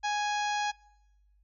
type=harmonic tone; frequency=830.6 Hz; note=G#5; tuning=in tune; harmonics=1 / 2 / 3 / 4 / 5 / 6 / 7 / 8; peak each=-29 / -35 / -39 / -41 / -43 / -45 / -46 / -47 dBFS; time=0.03-0.72 s; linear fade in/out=20 ms; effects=noise-tail reverb RT60 1.0 s tail -25 dB re dry + added 50 Hz sine -62 dBFS peak until 1.43 s